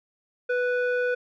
square tone with low-pass filter, 493.9 Hz, B4, in tune, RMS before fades -25 dBFS, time 0.49-1.15 s, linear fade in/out 10 ms, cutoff 1700 Hz, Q 1.9, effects none

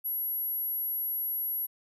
sine tone, 11570 Hz, F#9, 40 cents flat, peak -29 dBFS, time 0.04-1.67 s, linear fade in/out 20 ms, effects none

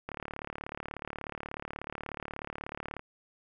click train, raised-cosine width 0.5 ms, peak -22 dBFS, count 107, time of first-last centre 0.09-2.994 s, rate 36.5 Hz, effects none

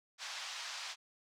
white band-pass noise, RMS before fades -44 dBFS, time 0.18-0.96 s, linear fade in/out 50 ms, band 780 to 5800 Hz, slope 24 dB/octave, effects none

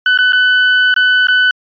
35% pulse tone with dropouts, 1500 Hz, F#6, 23 cents sharp, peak -6 dBFS, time 0.06-1.51 s, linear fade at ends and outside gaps 2 ms, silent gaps 0.176-0.187 / 0.323-0.331 / 0.941-0.963 / 1.271-1.284 s, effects resampled to 11025 Hz

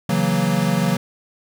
square chord, F# dominant seventh, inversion second, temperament equal, 138.59 / 164.81 / 185 / 233.1 Hz, C#3 / E3 / F#3 / A#3, 0 / 0 / 0 / 0 cents, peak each -25 / -23 / -21 / -25 dBFS, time 0.09-0.97 s, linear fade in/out 5 ms, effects 9-bit

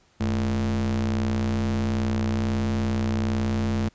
square ring-modulated tone, 61.9 Hz, B1, 5 cents sharp, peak -20 dBFS, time 0.2-3.89 s, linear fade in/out 10 ms, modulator 155 Hz, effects pink hiss -61 dBFS RMS until 3.94 s + resampled to 16000 Hz

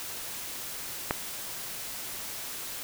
click, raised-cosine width 0.5 ms, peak -10 dBFS, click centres 1.109 s, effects white hiss -38 dBFS RMS until 2.83 s

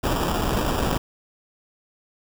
pink noise with sample-and-hold, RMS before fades -23 dBFS, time 0.03-0.98 s, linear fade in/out 10 ms, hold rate 2100 Hz, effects none

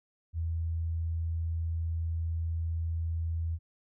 sine tone, 82.41 Hz, E2, in tune, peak -29 dBFS, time 0.33-3.59 s, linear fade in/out 50 ms, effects none

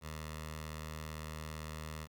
10% pulse tone with notch filter, 77.78 Hz, D#2, in tune, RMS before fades -44 dBFS, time 0.01-2.08 s, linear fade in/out 50 ms, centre 320 Hz, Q 0.66, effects 11-bit

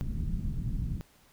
pink low-pass noise, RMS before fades -32 dBFS, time 0.01-1.01 s, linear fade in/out 0 ms, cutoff 200 Hz, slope 24 dB/octave, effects pink hiss -62 dBFS RMS until 1.32 s

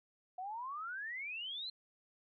sine exponential sweep, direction up, 714 to 4186 Hz, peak -40 dBFS, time 0.38-1.7 s, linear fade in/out 5 ms, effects none

